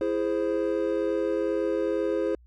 triangle chord, E augmented, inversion none, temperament equal with one note detuned, 333.1 / 415.3 / 523.3 Hz, E4 / G#4 / B#4, +18 / 0 / 0 cents, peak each -26 dBFS, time 0.01-2.35 s, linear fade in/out 2 ms, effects added 60 Hz sine -51 dBFS peak until 2.46 s + MP3 48 kbps

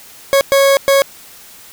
40% pulse tone bursts at uneven times, 551 Hz, C#5, 11 cents flat, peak -7 dBFS, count 3, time 0.33-0.41 / 0.52-0.77 / 0.88-1.02 s, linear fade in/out 0 ms, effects white hiss -39 dBFS RMS until 1.72 s

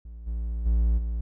triangle tone with level steps, 57 Hz, A#1, 38 cents flat, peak -36 / -25 / -17 / -24 dBFS, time 0.05-1.21 s, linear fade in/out 5 ms, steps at 0.26 / 0.65 / 0.97 s, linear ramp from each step 20 ms, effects none

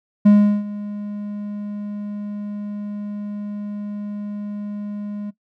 triangle tone with ADSR envelope, 206.4 Hz, G#3, 10 cents flat, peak -5 dBFS, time 0.25-5.31 s, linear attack 12 ms, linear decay 370 ms, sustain -19 dB, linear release 17 ms, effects noise-tail reverb RT60 0.1 s tail -17 dB re dry

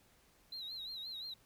triangle tone with vibrato, 3984 Hz, B7, 14 cents sharp, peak -40 dBFS, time 0.52-1.34 s, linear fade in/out 5 ms, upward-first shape sine, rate 5.7 Hz, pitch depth 100 cents each way, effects tanh soft clip ceiling -38 dBFS + pink hiss -68 dBFS RMS until 1.45 s

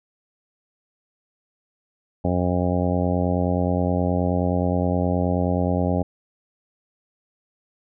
harmonic tone, 89.5 Hz, F2, 43 cents sharp, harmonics 1 / 2 / 3 / 4 / 5 / 6 / 7 / 8 / 9, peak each -24 / -24 / -26 / -33 / -31 / -29 / -29 / -35 / -32 dBFS, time 2.24-6.03 s, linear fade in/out 10 ms, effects none

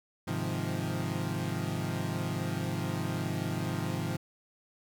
30% pulse chord, F minor seventh, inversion first, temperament equal, 103.83 / 130.81 / 155.56 / 174.61 Hz, Ab2 / C3 / Eb3 / F3, 0 / 0 / 0 / 0 cents, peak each -34 dBFS, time 0.27-4.17 s, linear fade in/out 10 ms, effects none

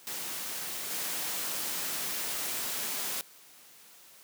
white noise with level steps, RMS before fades -37 / -34 dBFS, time 0.07-3.21 s, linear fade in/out 0 ms, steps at 0.9 s, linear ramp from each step 20 ms, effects white hiss -55 dBFS RMS until 4.23 s + high-pass 150 Hz 12 dB/octave

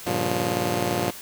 10% pulse chord, G half-diminished seventh, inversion none, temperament just, 98 / 117.6 / 141.12 / 176.4 Hz, G2 / Bb2 / Db3 / F3, 0 / +16 / +31 / +18 cents, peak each -22 / -21 / -23 / -20 dBFS, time 0.06-1.11 s, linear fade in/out 10 ms, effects white hiss -40 dBFS RMS until 1.21 s

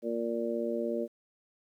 harmonic tone, 116.54 Hz, A#2, in tune, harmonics 2 / 3 / 4 / 5, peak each -35 / -35 / -35 / -35 dBFS, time 0.02-1.08 s, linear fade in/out 50 ms, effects 11-bit

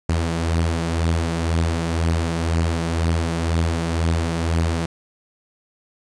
sawtooth beating tone pair, 82.41 / 84.41 Hz, E2 / E2, 0 / +42 cents, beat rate 2 Hz, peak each -16 / -21 dBFS, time 0.09-4.86 s, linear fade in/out 5 ms, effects resampled to 22050 Hz + 8-bit

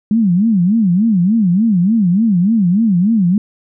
sine tone with vibrato, 199.5 Hz, G3, 31 cents sharp, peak -9 dBFS, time 0.11-3.38 s, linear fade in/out 2 ms, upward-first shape sine, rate 3.4 Hz, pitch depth 260 cents each way, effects none

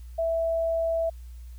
sine tone, 659.3 Hz, E5, in tune, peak -23 dBFS, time 0.18-1.1 s, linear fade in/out 10 ms, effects added 60 Hz sine -39 dBFS peak until 1.58 s + white hiss -62 dBFS RMS until 1.58 s

